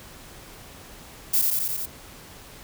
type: noise with echo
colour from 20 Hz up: violet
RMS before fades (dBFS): -20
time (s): 1.33-1.42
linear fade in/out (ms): 10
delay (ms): 88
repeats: 5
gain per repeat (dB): -2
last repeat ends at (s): 1.86
effects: pink hiss -45 dBFS RMS until 2.63 s